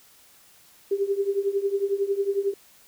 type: tone with tremolo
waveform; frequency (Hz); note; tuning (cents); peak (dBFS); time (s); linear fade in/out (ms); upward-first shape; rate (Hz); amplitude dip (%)
sine; 397.3; G4; +23; -18; 0.91-2.54; 5; triangle; 11; 90
effects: white hiss -55 dBFS RMS until 2.87 s